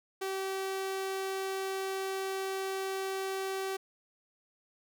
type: tone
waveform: sawtooth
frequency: 384.6 Hz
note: G4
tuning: 33 cents flat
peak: -29 dBFS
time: 0.21-3.77 s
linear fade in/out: 10 ms
effects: none